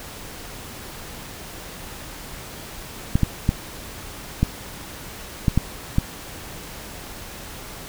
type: clicks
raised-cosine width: 5 ms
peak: -4 dBFS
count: 7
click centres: 3.155 / 3.233 / 3.491 / 4.43 / 5.482 / 5.576 / 5.984 s
effects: pink hiss -37 dBFS RMS until 7.88 s